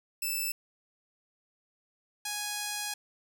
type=tone pair in turn; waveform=5% pulse; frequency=2637 / 830.6 Hz; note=E7 / G#5; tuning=0 / 0 cents; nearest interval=octave + minor sixth; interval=2000 cents; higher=first; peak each=-21 dBFS; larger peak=neither; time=0.22-0.52 / 2.25-2.94 s; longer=second; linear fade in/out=5 ms; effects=none